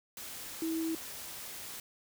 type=tone in noise; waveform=sine; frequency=324.6 Hz; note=E4; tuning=27 cents flat; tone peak=-31 dBFS; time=0.62-0.95 s; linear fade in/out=2 ms; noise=white; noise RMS=-44 dBFS; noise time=0.17-1.8 s; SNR=+10 dB; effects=none

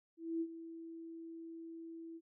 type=tone with ADSR envelope; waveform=sine; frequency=329.6 Hz; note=E4; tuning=in tune; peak=-33 dBFS; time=0.17-2.21 s; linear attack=240 ms; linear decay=59 ms; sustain=-13 dB; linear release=48 ms; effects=none

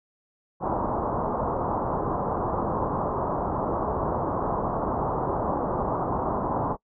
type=low-pass noise; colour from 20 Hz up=white; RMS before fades=-27 dBFS; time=0.6-6.77 s; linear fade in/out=50 ms; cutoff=1100 Hz; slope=48 dB/octave; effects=noise-tail reverb RT60 0.1 s tail -24 dB re dry

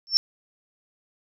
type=tone with exponential growth; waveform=sine; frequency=5390 Hz; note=E8; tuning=38 cents sharp; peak=-10 dBFS; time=0.07-0.17 s; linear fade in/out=0 ms; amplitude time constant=21 ms; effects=none

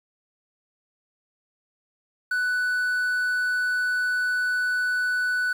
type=tone with quantisation; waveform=triangle; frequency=1488 Hz; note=F#6; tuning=9 cents sharp; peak=-20 dBFS; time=2.31-5.53 s; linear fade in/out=5 ms; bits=8; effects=none

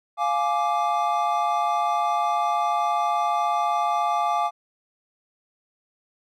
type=chord; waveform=triangle; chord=D diminished; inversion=first; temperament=equal with one note detuned; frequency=698.5 / 838.3 / 1174.7 Hz; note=F5 / Ab5 / D6; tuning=0 / +16 / 0 cents; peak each=-23 dBFS; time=0.17-4.51 s; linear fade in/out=50 ms; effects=none

